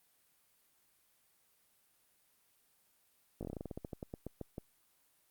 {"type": "slowing click train", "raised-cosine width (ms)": 2, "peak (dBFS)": -28, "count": 18, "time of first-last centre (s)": [3.41, 4.581], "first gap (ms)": 18, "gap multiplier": 1.15, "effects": ["white hiss -72 dBFS RMS until 5.3 s", "Opus 32 kbps"]}